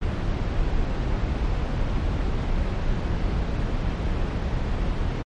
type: noise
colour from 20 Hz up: brown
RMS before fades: -24 dBFS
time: 0.01-5.23 s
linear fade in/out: 20 ms
effects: low-pass 4000 Hz 12 dB/octave + MP3 48 kbps